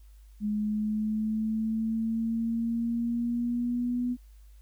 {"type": "exponential sweep", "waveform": "sine", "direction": "up", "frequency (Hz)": [208.9, 246.9], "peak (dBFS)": -26, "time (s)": [0.4, 4.17], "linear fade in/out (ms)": 50, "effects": ["added 51 Hz sine -49 dBFS peak until 4.61 s", "white hiss -68 dBFS RMS until 4.61 s"]}